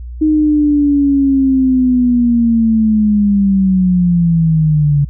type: linear sweep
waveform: sine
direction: down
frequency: 311.1 to 141.6 Hz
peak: -8 dBFS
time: 0.21-5.05 s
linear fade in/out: 10 ms
effects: added 60 Hz sine -24 dBFS peak until 5.09 s